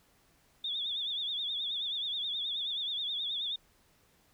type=tone with vibrato; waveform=sine; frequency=3520 Hz; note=A7; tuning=in tune; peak=-32 dBFS; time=0.64-3.56 s; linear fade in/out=5 ms; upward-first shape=triangle; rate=9.4 Hz; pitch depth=120 cents each way; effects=pink hiss -67 dBFS RMS until 4.33 s